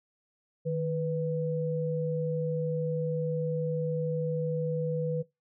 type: tone pair together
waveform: sine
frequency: 155.57 / 493.9 Hz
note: D#3 / B4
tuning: 0 / 0 cents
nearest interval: octave + minor sixth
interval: 2000 cents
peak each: -30 / -30 dBFS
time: 0.65-5.23 s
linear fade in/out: 20 ms
effects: noise-tail reverb RT60 0.2 s tail -20 dB re dry